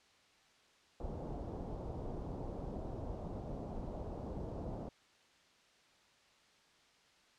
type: low-pass noise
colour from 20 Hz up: pink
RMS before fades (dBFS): -43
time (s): 1-4.89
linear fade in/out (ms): 2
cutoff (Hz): 790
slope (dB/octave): 24
effects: white hiss -67 dBFS RMS until 7.38 s + low-pass 5000 Hz 12 dB/octave